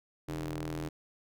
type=ring-modulated tone; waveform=sawtooth; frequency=81.6 Hz; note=E2; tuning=17 cents flat; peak=-28 dBFS; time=0.28-0.89 s; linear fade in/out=10 ms; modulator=224 Hz; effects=none